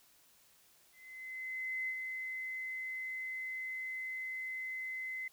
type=tone with ADSR envelope; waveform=sine; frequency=2047 Hz; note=C7; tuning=38 cents flat; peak=-34 dBFS; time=0.92-5.28 s; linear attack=960 ms; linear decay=64 ms; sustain=-4 dB; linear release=4 ms; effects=white hiss -66 dBFS RMS until 5.32 s